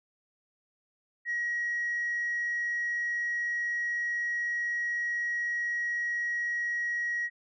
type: tone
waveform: sine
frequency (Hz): 1902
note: A#6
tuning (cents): +34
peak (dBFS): -27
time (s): 1.25-7.3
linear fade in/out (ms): 50
effects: tanh soft clip ceiling -25 dBFS